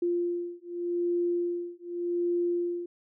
sine beating tone pair, 347.9 / 348.75 Hz, F4 / F4, -7 / -2 cents, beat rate 0.85 Hz, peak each -30 dBFS, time 0.02-2.86 s, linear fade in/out 5 ms, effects none

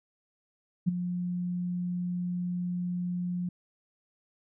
sine tone with ADSR envelope, 177.8 Hz, F3, 31 cents sharp, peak -19 dBFS, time 0.86-3.49 s, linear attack 24 ms, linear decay 13 ms, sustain -10 dB, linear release 4 ms, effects none

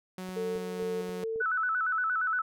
sawtooth tone with pitch glide, 185 to 183.19 Hz, F#3 to F#3, 0 to -17 cents, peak -33 dBFS, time 0.18-1.24 s, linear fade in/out 2 ms, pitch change -17 cents, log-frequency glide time 0.43-0.93 s
click train, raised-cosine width 2 ms, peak -35 dBFS, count 5, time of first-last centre 0.29-1.36 s, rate 3.74 Hz
sine tone with tremolo, 448.3 Hz, A4, 32 cents sharp, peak -30 dBFS, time 0.36-1.42 s, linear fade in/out 10 ms, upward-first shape square, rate 2.3 Hz, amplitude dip 50%
sine tone with vibrato, 1396.9 Hz, F6, in tune, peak -26 dBFS, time 1.4-2.42 s, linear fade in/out 10 ms, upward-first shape square, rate 8.6 Hz, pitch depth 110 cents each way
effects none

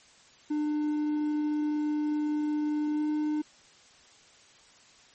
triangle tone with pitch glide, 300 to 302.6 Hz, D4 to D#4, +37 to -48 cents, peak -24 dBFS, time 0.5-3.42 s, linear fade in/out 10 ms, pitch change +15 cents, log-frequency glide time 2.91-3.07 s, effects white hiss -57 dBFS RMS until 5.14 s + MP3 32 kbps

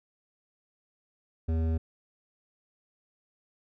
triangle tone with hard clipping, 81 Hz, E2, 30 cents flat, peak -27 dBFS, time 1.48-1.78 s, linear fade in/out 10 ms, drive 16 dB, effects none

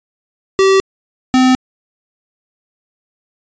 square tone pair in turn, 385.9 / 257 Hz, G4 / C4, -27 / -31 cents, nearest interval perfect fifth, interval 704 cents, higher first, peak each -8 dBFS, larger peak neither, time 0.59-0.8 / 1.34-1.55 s, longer neither, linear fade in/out 0 ms, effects resampled to 16000 Hz

